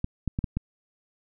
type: clicks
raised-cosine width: 5 ms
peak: -14 dBFS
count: 5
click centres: 0.044 / 0.277 / 0.389 / 0.442 / 0.57 s
effects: none